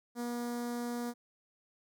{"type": "tone with notch filter", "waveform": "sawtooth", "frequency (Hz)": 239.9, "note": "A#3", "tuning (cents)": 50, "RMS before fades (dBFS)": -37, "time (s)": [0.15, 1.14], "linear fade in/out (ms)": 50, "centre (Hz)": 2700, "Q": 0.88, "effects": []}